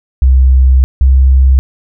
sine tone pair in turn, 65 / 65.91 Hz, C2 / C2, -11 / +13 cents, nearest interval unison, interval 24 cents, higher second, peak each -3 dBFS, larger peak neither, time 0.22-0.84 / 1.01-1.59 s, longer first, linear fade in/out 0 ms, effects none

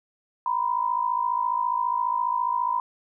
sine tone pair together, 956.3 / 1011 Hz, A#5 / B5, +44 / +40 cents, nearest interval minor second, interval 96 cents, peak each -25 dBFS, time 0.46-2.8 s, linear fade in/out 2 ms, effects none

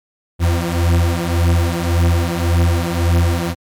40% pulse beating tone pair, 84.5 / 86.3 Hz, E2 / F2, +43 / -20 cents, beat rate 1.8 Hz, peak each -15 dBFS, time 0.39-3.55 s, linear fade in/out 50 ms, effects MP3 96 kbps

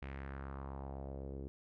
sawtooth tone with low-pass filter sweep, 68 Hz, C#2, 33 cents flat, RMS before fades -45 dBFS, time 0.02-1.48 s, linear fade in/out 0 ms, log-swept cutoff 2400 to 380 Hz, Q 2.5, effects none

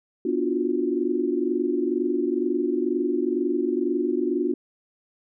sine tone cluster, 247.4 / 294.8 / 344.5 / 366.6 Hz, B3 / D4 / F4 / F#4, +3 / +7 / -24 / -16 cents, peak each -29 / -27 / -26 / -26 dBFS, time 0.25-4.54 s, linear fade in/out 5 ms, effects none

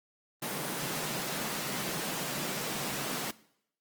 pink high-pass noise, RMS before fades -35 dBFS, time 0.42-3.31 s, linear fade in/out 5 ms, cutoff 130 Hz, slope 96 dB/octave, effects noise-tail reverb RT60 0.7 s tail -20 dB re dry + Opus 24 kbps

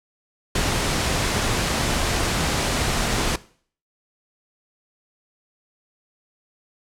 pink noise, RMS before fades -22 dBFS, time 0.55-3.36 s, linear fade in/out 5 ms, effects noise-tail reverb RT60 0.5 s tail -19 dB re dry + low-pass 9000 Hz 12 dB/octave

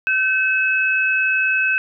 sine tone pair together, 1535 / 2582 Hz, G6 / E7, -37 / -37 cents, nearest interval major sixth, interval 900 cents, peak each -18 dBFS, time 0.07-1.78 s, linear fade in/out 0 ms, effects none

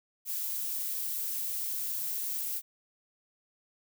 violet noise, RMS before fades -34 dBFS, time 0.25-2.62 s, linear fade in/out 50 ms, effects none

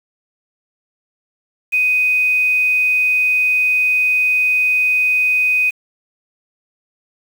sine tone with quantisation, 2500 Hz, D#7, 8 cents sharp, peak -12 dBFS, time 1.72-5.71 s, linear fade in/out 20 ms, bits 6, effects none

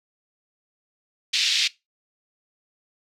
white band-pass noise, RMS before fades -22 dBFS, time 1.33-1.68 s, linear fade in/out 10 ms, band 2500 to 4700 Hz, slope 24 dB/octave, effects noise-tail reverb RT60 0.2 s tail -20 dB re dry

